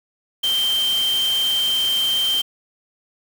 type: tone in noise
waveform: sine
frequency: 3138 Hz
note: G7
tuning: 1 cent sharp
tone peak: -17 dBFS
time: 0.43-2.42 s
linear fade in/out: 10 ms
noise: white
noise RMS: -30 dBFS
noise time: 0.43-2.42 s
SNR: +10 dB
effects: none